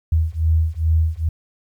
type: beating tone pair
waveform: sine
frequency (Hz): 79.2 / 81.6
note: D#2 / E2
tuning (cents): +31 / -17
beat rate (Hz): 2.4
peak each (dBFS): -18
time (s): 0.12-1.29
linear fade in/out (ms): 5
effects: 9-bit